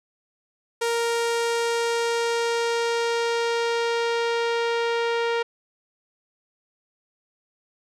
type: tone with low-pass filter sweep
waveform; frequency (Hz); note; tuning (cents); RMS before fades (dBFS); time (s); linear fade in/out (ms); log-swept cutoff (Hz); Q
sawtooth; 466.2; A#4; 0; -24; 0.81-5.43; 10; 10000 to 3300; 0.95
effects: none